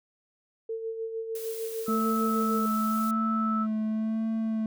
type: tone with tremolo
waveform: sine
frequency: 450 Hz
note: A4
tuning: 39 cents sharp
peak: -29 dBFS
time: 0.69-2.66 s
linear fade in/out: 5 ms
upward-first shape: sine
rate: 6.6 Hz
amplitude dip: 50%
type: noise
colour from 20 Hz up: blue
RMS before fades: -42 dBFS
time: 1.35-3.11 s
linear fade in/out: 2 ms
type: tone with pitch glide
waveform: sine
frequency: 1303 to 1311.3 Hz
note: E6 to E6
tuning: -20 to -9 cents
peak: -28 dBFS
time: 1.86-3.67 s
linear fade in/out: 50 ms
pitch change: +11 cents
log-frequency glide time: 2.39-2.58 s
type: tone with vibrato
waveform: triangle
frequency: 220 Hz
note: A3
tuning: in tune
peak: -24 dBFS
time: 1.88-4.66 s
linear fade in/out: 2 ms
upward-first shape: sine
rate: 0.92 Hz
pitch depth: 24 cents each way
effects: none